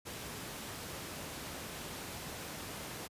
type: noise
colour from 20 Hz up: pink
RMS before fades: -43 dBFS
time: 0.05-3.08 s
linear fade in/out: 20 ms
effects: high-pass 80 Hz 12 dB/octave + resampled to 32000 Hz